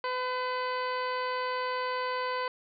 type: harmonic tone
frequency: 505 Hz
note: B4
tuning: 39 cents sharp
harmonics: 1 / 2 / 3 / 4 / 5 / 6 / 7 / 8 / 9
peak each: -34 / -32 / -39 / -41 / -46 / -46 / -55 / -50 / -46 dBFS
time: 0.04-2.48 s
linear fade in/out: 2 ms
effects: none